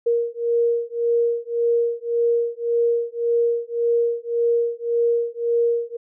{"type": "beating tone pair", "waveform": "sine", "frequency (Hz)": [468.7, 470.5], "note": ["A#4", "A#4"], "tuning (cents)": [9, 16], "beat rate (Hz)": 1.8, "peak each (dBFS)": -21, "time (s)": [0.06, 5.97], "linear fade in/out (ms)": 10, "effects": []}